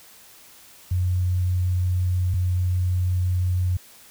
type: tone pair in turn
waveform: sine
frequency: 90.6 / 90.6 Hz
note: F#2 / F#2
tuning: -36 / -36 cents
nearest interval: unison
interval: 0 cents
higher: neither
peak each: -19 / -19 dBFS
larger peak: neither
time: 0.91-2.34 / 2.34-3.77 s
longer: neither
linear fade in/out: 5 ms
effects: white hiss -49 dBFS RMS until 4.1 s